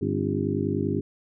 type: harmonic tone with a mistuned harmonic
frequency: 50.1 Hz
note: G1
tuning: 38 cents sharp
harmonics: 2 / 3 / 4 / 5 / 6 / 7 / 8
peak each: -31 / -31 / -31 / -31 / -31 / -31 / -31 dBFS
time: 0.01-1.01 s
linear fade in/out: 10 ms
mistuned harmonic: 5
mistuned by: +100 cents
effects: none